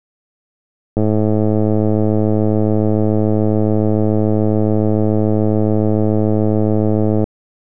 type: click train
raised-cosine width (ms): 2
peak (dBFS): -3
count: 672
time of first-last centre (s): 0.97-7.241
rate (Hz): 107
effects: none